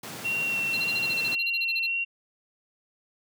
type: high-pass noise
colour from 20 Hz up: pink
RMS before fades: -39 dBFS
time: 0.03-1.35 s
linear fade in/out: 5 ms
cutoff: 110 Hz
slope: 48 dB/octave
type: tone with vibrato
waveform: sine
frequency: 2731 Hz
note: F7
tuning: 39 cents flat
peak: -25 dBFS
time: 0.24-2.05 s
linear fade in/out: 20 ms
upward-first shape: sine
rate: 1.8 Hz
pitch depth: 13 cents each way
type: tone bursts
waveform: triangle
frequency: 4130 Hz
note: C8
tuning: 23 cents flat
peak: -28 dBFS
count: 16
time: 0.73-1.869 s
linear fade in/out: 10 ms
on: 44 ms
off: 29 ms
effects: none